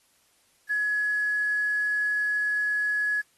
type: tone with quantisation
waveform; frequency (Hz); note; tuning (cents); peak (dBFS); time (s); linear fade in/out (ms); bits
sine; 1688; G#6; +28; -23; 0.69-3.22; 20; 8
effects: white hiss -65 dBFS RMS until 3.37 s + AAC 32 kbps